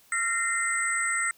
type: tone cluster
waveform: sine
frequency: 1372 / 1843 / 2070 / 8080 Hz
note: F6 / A#6 / C7 / B8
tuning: -31 / -20 / -19 / +39 cents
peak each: -30 dBFS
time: 0.12-1.31 s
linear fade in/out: 2 ms
effects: white hiss -59 dBFS RMS until 1.37 s